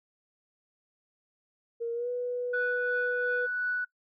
sine tone with pitch glide, 466.2 to 491.4 Hz, A#4 to B4, 0 to -9 cents, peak -29 dBFS, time 1.8-3.47 s, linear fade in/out 20 ms, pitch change +91 cents, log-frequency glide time 1.93-2.09 s
sine tone with tremolo, 1480 Hz, F#6, in tune, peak -26 dBFS, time 2.53-3.85 s, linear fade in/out 10 ms, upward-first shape triangle, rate 2.8 Hz, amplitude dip 30%
effects noise-tail reverb RT60 0.1 s tail -22 dB re dry + tanh soft clip ceiling -19 dBFS

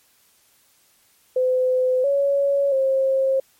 sine tone with pitch steps, 510 / 560 / 534 Hz, C5 / C#5 / C5, -44 / +18 / +35 cents, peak -16 dBFS, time 1.36-3.4 s, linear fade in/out 5 ms, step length 680 ms, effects white hiss -59 dBFS RMS until 3.59 s + MP3 64 kbps

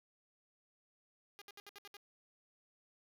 5% pulse tone bursts, 406.3 Hz, G#4, 38 cents flat, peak -40 dBFS, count 7, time 1.39-1.968 s, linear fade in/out 0 ms, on 26 ms, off 66 ms, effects none

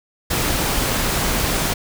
pink noise, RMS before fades -20 dBFS, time 0.3-1.74 s, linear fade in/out 10 ms, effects none

